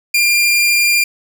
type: tone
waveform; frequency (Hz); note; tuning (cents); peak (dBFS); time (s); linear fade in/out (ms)
sawtooth; 2396; D7; +34; -7; 0.14-1.04; 5
effects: none